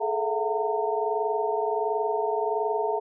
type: tone cluster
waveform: sine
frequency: 423.2 / 444.6 / 670 / 733 / 911 Hz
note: G#4 / A4 / E5 / F#5 / A#5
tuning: +33 / +18 / +28 / -16 / -40 cents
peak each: -28 / -31 / -31 / -33 / -29 dBFS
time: 0-3 s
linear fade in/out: 20 ms
effects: none